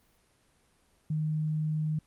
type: tone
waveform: sine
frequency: 154.6 Hz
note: D#3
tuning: 11 cents flat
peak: -27 dBFS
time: 1.1-1.99 s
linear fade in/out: 5 ms
effects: pink hiss -67 dBFS RMS until 2.06 s + Opus 24 kbps